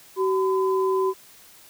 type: tone pair together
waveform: sine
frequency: 380 / 1013.3 Hz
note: F#4 / B5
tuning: +46 / +44 cents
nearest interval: octave + perfect fourth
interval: 1698 cents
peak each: -20 / -26 dBFS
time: 0.16-1.14 s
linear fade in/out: 50 ms
effects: white hiss -50 dBFS RMS until 1.69 s